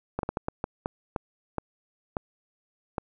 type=slowing click train; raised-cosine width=1 ms; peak=-14 dBFS; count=11; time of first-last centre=0.19-2.982 s; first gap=42 ms; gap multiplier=1.39; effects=none